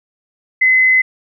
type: tone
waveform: sine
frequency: 2037 Hz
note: C7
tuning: 47 cents flat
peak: -8 dBFS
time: 0.61-1.02 s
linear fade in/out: 10 ms
effects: none